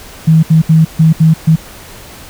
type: tone bursts at uneven times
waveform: sine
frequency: 160 Hz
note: D#3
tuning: 49 cents sharp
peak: -3 dBFS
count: 6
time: 0.27-0.43 / 0.5-0.62 / 0.69-0.85 / 0.99-1.13 / 1.2-1.34 / 1.47-1.56 s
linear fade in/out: 10 ms
effects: pink hiss -33 dBFS RMS until 2.29 s